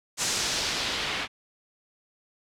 white noise with low-pass filter sweep, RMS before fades -29 dBFS, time 0.17-1.28 s, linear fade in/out 50 ms, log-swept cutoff 7400 to 2800 Hz, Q 1.4, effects none

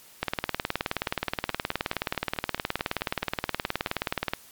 two click trains, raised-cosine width 0.3 ms, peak -9 / -24 dBFS, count 79 / 14, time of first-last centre 0.23-4.335 / 1.07-3.872 s, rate 19 / 4.64 Hz, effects white hiss -52 dBFS RMS until 4.51 s + MP3 96 kbps

